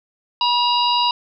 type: harmonic tone with a mistuned harmonic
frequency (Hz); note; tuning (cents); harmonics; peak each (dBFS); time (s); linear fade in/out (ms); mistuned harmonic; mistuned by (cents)
970; B5; -31; 1 / 3 / 4 / 5; -17 / -22 / -23 / -24; 0.41-1.11; 2; 3; -49
effects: none